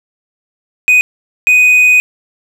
triangle tone bursts at uneven times, 2493 Hz, D#7, 3 cents sharp, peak -3 dBFS, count 2, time 0.88-1.01 / 1.47-2 s, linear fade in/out 0 ms, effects none

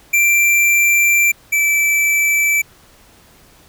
square tone pair in turn, 2355 / 2319 Hz, D7 / D7, +4 / -22 cents, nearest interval unison, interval 26 cents, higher first, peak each -11 / -13 dBFS, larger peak first, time 0.13-1.32 / 1.52-2.62 s, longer first, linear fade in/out 10 ms, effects pink hiss -48 dBFS RMS until 3.68 s

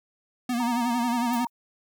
square tone with vibrato, 242 Hz, B3, 35 cents flat, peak -25 dBFS, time 0.49-1.45 s, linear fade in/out 5 ms, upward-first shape sine, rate 11 Hz, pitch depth 66 cents each way
sine tone, 932.3 Hz, A#5, in tune, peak -28 dBFS, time 0.6-1.47 s, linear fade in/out 2 ms
blue noise with exponential decay, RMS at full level -34 dBFS, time 1.33-1.5 s, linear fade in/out 5 ms, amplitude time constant 36 ms
effects none

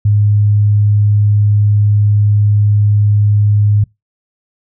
sine tone, 103.83 Hz, G#2, in tune, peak -7 dBFS, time 0.05-3.84 s, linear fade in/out 5 ms, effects noise-tail reverb RT60 0.2 s tail -25 dB re dry

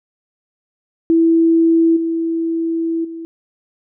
sine tone with level steps, 329.6 Hz, E4, in tune, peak -9 / -16 / -26 dBFS, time 1.1-3.25 s, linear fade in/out 0 ms, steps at 1.96 / 3.04 s, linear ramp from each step 10 ms, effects none

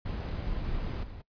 brown noise with level steps, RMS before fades -33 / -43 dBFS, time 0.05-1.22 s, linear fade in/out 10 ms, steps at 1.03 s, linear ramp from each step 5 ms, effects noise-tail reverb RT60 0.1 s tail -21 dB re dry + resampled to 11025 Hz

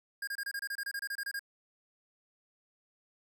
square tone bursts, 1621 Hz, G#6, 42 cents flat, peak -35 dBFS, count 15, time 0.22-1.394 s, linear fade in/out 5 ms, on 54 ms, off 26 ms, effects none

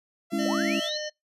sawtooth tone with vibrato, 670 Hz, E5, 28 cents sharp, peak -30 dBFS, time 0.3-0.91 s, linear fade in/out 50 ms, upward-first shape sine, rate 3.5 Hz, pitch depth 27 cents each way
sine chord, C# minor, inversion second, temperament equal with one note detuned, 207.7 / 277.2 / 332.3 Hz, G#3 / C#4 / E4, 0 / 0 / +14 cents, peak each -29 / -29 / -29 dBFS, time 0.32-0.8 s, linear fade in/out 10 ms
harmonic tone, 607 Hz, D#5, 43 cents flat, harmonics 1 / 3 / 5 / 7 / 9 / 10, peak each -33 / -38 / -40 / -41 / -43 / -43 dBFS, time 0.38-1.1 s, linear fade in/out 20 ms
sine linear sweep, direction up, 454.1 to 4314 Hz, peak -30 dBFS, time 0.45-0.98 s, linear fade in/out 10 ms
effects noise-tail reverb RT60 0.2 s tail -26 dB re dry + resampled to 32000 Hz

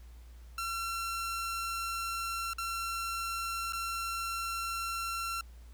sawtooth tone with dropouts, 1358 Hz, F6, 49 cents flat, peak -30 dBFS, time 0.58-5.41 s, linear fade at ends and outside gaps 2 ms, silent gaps 2.534-2.583 / 3.724-3.732 s, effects added 59 Hz sine -48 dBFS peak until 5.73 s + pink hiss -64 dBFS RMS until 5.73 s

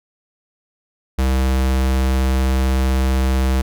square tone, 65.41 Hz, C2, in tune, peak -15 dBFS, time 1.18-3.62 s, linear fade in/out 10 ms, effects none

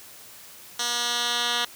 10% pulse tone with band-pass filter sweep, 240 Hz, B3, 49 cents flat, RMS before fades -26 dBFS, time 0.79-1.65 s, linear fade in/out 5 ms, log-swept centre 5000 to 3200 Hz, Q 1.4, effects white hiss -46 dBFS RMS until 1.75 s + high-pass 60 Hz 12 dB/octave

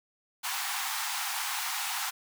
pink high-pass noise, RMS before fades -33 dBFS, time 0.43-2.11 s, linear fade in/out 20 ms, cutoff 750 Hz, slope 96 dB/octave, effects none

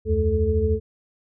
sine tone cluster, 75.2 / 88.6 / 216.7 / 436.5 Hz, D2 / F2 / A3 / A4, +42 / +25 / -26 / -14 cents, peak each -23 / -23 / -29 / -22 dBFS, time 0.05-0.8 s, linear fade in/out 50 ms, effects none

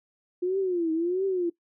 sine tone with vibrato, 352.3 Hz, F4, 15 cents sharp, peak -23 dBFS, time 0.42-1.5 s, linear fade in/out 10 ms, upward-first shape triangle, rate 1.5 Hz, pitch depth 190 cents each way, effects noise-tail reverb RT60 0.1 s tail -19 dB re dry

